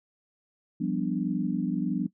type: chord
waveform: sine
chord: G dominant seventh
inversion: third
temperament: equal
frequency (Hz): 174.61 / 196 / 246.9 / 293.7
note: F3 / G3 / B3 / D4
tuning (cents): 0 / 0 / 0 / 0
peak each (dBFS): -31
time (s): 0.8-2.07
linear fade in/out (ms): 10
effects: noise-tail reverb RT60 0.1 s tail -18 dB re dry